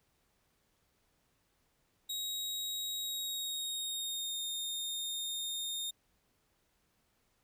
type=tone with pitch glide; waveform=sawtooth; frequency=3800 to 3673 Hz; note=A#7 to A#7; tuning=+33 to -26 cents; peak=-33 dBFS; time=2.09-5.91 s; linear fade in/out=10 ms; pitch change=-59 cents; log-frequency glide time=3.01-4.42 s; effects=pink hiss -75 dBFS RMS until 7.43 s